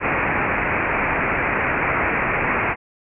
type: low-pass noise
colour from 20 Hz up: white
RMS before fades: -21 dBFS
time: 0-2.76 s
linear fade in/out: 50 ms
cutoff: 2500 Hz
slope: 96 dB/octave
effects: none